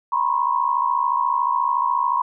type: tone cluster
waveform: sine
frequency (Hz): 952 / 1006 / 1083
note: A#5 / B5 / C#6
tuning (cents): +36 / +32 / -41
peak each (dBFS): -22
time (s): 0.12-2.22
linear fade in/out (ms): 5
effects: none

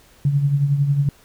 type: tone with tremolo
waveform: sine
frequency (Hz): 141.8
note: C#3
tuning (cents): +40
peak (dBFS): -12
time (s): 0.25-1.09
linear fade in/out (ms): 2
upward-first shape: triangle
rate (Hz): 11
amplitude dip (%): 65
effects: pink hiss -52 dBFS RMS until 1.24 s

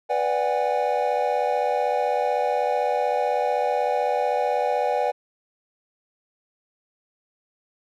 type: chord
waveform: triangle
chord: G# half-diminished seventh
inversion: first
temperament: equal with one note detuned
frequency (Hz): 493.9 / 587.3 / 740 / 815.9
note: B4 / D5 / F#5 / G#5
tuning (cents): 0 / 0 / 0 / -31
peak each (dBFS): -24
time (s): 0.09-5.12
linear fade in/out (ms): 20
effects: none

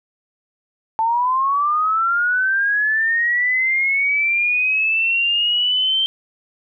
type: linear sweep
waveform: sine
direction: up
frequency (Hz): 880 to 3141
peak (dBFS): -15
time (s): 0.99-6.06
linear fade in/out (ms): 0
effects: none

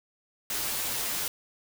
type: noise with comb filter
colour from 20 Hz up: white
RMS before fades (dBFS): -31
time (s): 0.5-1.28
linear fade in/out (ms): 2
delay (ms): 11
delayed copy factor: -0.8
effects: none

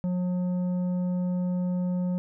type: tone with tanh clipping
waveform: sine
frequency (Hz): 180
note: F#3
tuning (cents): -47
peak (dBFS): -26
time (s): 0.04-2.18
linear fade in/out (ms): 0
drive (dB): 8
effects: none

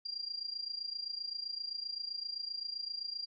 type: tone with amplitude modulation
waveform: sine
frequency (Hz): 4767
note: D8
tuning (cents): +25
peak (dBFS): -34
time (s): 0.05-3.26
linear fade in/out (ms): 10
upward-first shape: sine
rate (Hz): 27.7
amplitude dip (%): 80
effects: none

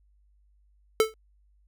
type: tone with exponential decay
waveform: square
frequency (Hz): 439.1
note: A4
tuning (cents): -4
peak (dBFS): -15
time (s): 1-1.14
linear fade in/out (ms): 1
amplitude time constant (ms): 30
effects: added 50 Hz sine -60 dBFS peak until 1.67 s

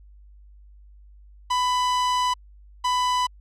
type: tone pair in turn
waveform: 45% pulse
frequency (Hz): 996 / 996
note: B5 / B5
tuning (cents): +14 / +14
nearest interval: unison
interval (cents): 0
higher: neither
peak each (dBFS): -20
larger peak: neither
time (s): 1.5-2.34 / 2.84-3.27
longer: first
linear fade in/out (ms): 10
effects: added 50 Hz sine -46 dBFS peak until 3.4 s + low-pass 7000 Hz 12 dB/octave

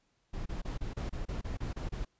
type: noise bursts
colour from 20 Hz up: brown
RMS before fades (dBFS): -36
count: 11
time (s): 0.33-2.05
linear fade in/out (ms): 10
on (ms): 130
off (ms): 29
effects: pink hiss -75 dBFS RMS until 2.19 s + resampled to 16000 Hz

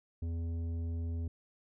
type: tone with tanh clipping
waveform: sine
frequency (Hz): 83.5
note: E2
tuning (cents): +23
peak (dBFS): -35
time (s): 0.22-1.28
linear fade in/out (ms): 5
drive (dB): 10
effects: none

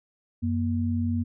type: tone pair together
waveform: sine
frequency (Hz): 92.36 / 236.8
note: F#2 / A#3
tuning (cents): -3 / +27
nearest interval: octave + major third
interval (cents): 1630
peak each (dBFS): -26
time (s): 0.42-1.24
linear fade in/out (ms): 20
effects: none

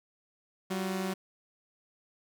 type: tone pair together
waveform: sawtooth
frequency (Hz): 190.8 / 360.2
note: G3 / F#4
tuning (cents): -47 / -46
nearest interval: major seventh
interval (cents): 1101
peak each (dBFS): -28 / -34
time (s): 0.7-1.14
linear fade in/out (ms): 10
effects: none

